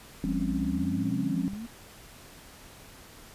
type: exponential sweep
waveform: sine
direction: up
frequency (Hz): 38.89 to 240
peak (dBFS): -35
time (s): 0.22-1.67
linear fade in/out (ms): 20
type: chord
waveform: sine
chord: Db major seventh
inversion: first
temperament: equal with one note detuned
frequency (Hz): 174.61 / 202.8 / 261.6 / 277.2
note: F3 / Ab3 / C4 / Db4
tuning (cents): 0 / -41 / 0 / 0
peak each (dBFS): -32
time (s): 0.24-1.48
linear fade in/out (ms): 0
type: click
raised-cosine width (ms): 5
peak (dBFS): -31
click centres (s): 1.534
effects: pink hiss -50 dBFS RMS until 3.34 s + resampled to 32000 Hz